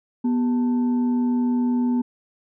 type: tone with frequency modulation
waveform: sine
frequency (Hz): 244.8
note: B3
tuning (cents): -15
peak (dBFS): -18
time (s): 0.24-2.02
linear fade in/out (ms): 10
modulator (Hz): 642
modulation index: 0.26
effects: none